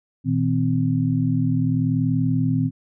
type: tone cluster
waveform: sine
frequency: 118.3 / 158.8 / 260 Hz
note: A#2 / D#3 / C4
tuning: +26 / +36 / -11 cents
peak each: -22 dBFS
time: 0.24-2.71 s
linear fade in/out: 50 ms
effects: none